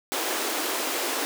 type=high-pass noise; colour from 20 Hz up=pink; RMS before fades=-28 dBFS; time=0.12-1.25 s; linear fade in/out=0 ms; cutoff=280 Hz; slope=48 dB/octave; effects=none